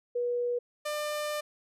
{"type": "tone pair in turn", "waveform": ["sine", "sawtooth"], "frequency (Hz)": [484.8, 598.2], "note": ["B4", "D5"], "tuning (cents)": [-32, 32], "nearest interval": "major third", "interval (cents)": 364, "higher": "second", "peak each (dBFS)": -27, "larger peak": "neither", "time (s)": [[0.15, 0.59], [0.85, 1.41]], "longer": "second", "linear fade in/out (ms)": 10, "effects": ["resampled to 32000 Hz"]}